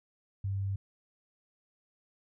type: tone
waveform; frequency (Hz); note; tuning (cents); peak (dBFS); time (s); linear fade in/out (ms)
sine; 98; G2; 0; -30; 0.44-0.76; 5
effects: none